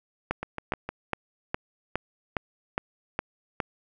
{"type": "two click trains", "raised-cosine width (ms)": 0.5, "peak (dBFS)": [-17, -11], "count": [4, 9], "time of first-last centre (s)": [[0.43, 0.89], [0.31, 3.602]], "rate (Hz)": [6.52, 2.43], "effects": []}